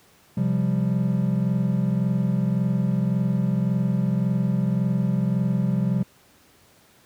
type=chord; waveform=triangle; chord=C suspended fourth; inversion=none; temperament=just; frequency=130.81 / 174.42 / 196.22 Hz; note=C3 / F3 / G3; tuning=0 / -2 / +2 cents; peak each=-22 dBFS; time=0.37-6.03 s; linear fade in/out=5 ms; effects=pink hiss -56 dBFS RMS until 7.05 s + high-pass 80 Hz 12 dB/octave